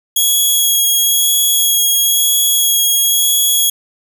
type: tone with vibrato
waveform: 5% pulse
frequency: 3322 Hz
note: G#7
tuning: in tune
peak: -3 dBFS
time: 0.16-3.7 s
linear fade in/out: 5 ms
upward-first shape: sine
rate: 1 Hz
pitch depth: 14 cents each way
effects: none